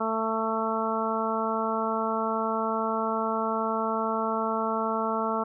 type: harmonic tone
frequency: 222.4 Hz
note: A3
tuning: 19 cents sharp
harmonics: 1 / 2 / 3 / 4 / 5 / 6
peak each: -32 / -32 / -32 / -32 / -32 / -32 dBFS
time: 0-5.44 s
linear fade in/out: 10 ms
effects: none